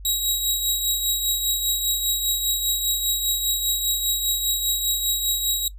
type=tone with tremolo; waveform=15% pulse; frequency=3833 Hz; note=A#7; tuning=47 cents sharp; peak=-11 dBFS; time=0.05-5.68 s; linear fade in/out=2 ms; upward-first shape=triangle; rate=5 Hz; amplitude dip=55%; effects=noise-tail reverb RT60 0.1 s tail -19 dB re dry + added 48 Hz sine -36 dBFS peak until 5.78 s